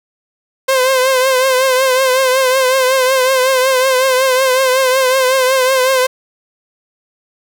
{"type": "tone with vibrato", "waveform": "sawtooth", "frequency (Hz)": 520, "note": "C5", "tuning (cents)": -11, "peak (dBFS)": -6, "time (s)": [0.68, 6.07], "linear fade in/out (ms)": 10, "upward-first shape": "triangle", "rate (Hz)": 5.4, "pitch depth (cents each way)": 64, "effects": []}